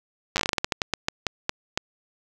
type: slowing click train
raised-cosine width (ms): 0.2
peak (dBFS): -5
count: 18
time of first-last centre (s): 0.36-1.775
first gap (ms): 9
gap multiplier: 1.24
effects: none